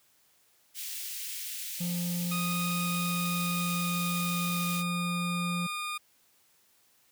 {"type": "high-pass noise", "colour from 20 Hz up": "white", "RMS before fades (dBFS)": -38, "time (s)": [0.74, 4.84], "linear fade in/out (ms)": 50, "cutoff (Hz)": 2200, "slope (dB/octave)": 24}
{"type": "tone", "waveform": "triangle", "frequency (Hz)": 174.61, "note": "F3", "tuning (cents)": 0, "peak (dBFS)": -28, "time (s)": [1.8, 5.67], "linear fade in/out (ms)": 10}
{"type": "tone with pitch glide", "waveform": "20% pulse", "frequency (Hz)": [1241, 1219], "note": ["D#6", "D#6"], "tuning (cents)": [-5, -36], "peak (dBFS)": -28, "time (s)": [2.31, 5.98], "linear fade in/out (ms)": 10, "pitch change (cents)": -31, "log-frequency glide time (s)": [2.72, 5.45]}
{"effects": ["white hiss -66 dBFS RMS until 7.11 s", "high-pass 60 Hz 12 dB/octave"]}